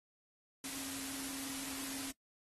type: tone in noise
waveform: sine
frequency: 270.6 Hz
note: C#4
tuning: 42 cents flat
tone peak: -47 dBFS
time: 0.64-2.11 s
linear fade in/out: 2 ms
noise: white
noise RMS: -43 dBFS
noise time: 0.64-2.11 s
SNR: -7 dB
effects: noise-tail reverb RT60 0.1 s tail -20 dB re dry + AAC 32 kbps